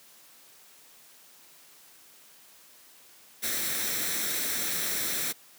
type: noise with comb filter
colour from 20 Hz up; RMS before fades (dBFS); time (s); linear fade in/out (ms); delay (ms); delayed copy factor
white; -30; 3.42-5.33; 20; 0.52; +0.55
effects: white hiss -55 dBFS RMS until 5.58 s + high-pass 150 Hz 12 dB/octave